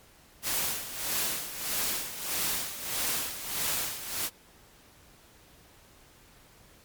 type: noise with tremolo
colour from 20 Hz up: white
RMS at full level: -29 dBFS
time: 0.42-4.3 s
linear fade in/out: 50 ms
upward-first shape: sine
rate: 1.6 Hz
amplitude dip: 70%
effects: pink hiss -57 dBFS RMS until 6.84 s + MP3 96 kbps